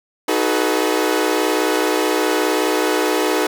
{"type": "chord", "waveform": "sawtooth", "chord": "B dominant seventh", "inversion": "first", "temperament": "equal with one note detuned", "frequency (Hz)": [311.1, 370, 429, 493.9], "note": ["D#4", "F#4", "A4", "B4"], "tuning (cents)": [0, 0, -44, 0], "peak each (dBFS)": [-17, -18, -17, -19], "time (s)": [0.28, 3.47], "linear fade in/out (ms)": 5, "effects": []}